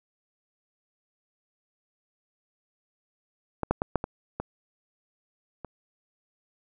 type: clicks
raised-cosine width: 1 ms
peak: -13 / -8 / -12 / -8 / -16 / -16 / -23 dBFS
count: 7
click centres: 3.633 / 3.71 / 3.819 / 3.957 / 4.041 / 4.4 / 5.647 s
effects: none